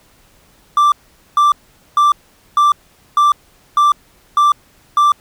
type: tone bursts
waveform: triangle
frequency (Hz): 1174.7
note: D6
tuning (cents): 0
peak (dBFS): -6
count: 8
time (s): 0.77-5.12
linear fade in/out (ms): 2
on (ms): 150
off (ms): 450
effects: pink hiss -51 dBFS RMS until 5.2 s